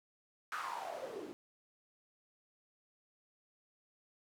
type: noise with band-pass filter sweep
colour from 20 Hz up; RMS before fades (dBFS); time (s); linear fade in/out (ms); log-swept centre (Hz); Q
white; -43; 0.52-1.33; 0; 1400 to 310; 6.7
effects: none